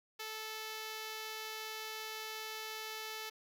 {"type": "tone", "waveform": "5% pulse", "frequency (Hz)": 437.3, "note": "A4", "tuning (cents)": -11, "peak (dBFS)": -30, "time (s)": [0.19, 3.3], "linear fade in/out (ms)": 10, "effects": []}